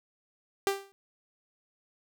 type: tone with exponential decay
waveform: sawtooth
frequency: 394 Hz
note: G4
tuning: 9 cents sharp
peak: -18 dBFS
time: 0.67-0.92 s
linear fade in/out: 0 ms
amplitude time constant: 53 ms
effects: none